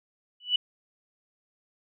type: tone with exponential growth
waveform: sine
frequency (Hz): 2960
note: F#7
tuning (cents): 0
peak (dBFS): -17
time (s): 0.4-0.56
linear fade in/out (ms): 5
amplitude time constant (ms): 34
effects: none